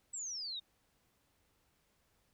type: exponential sweep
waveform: sine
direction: down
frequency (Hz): 7920 to 3642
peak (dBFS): -39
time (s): 0.13-0.6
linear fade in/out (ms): 10
effects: pink hiss -75 dBFS RMS until 2.33 s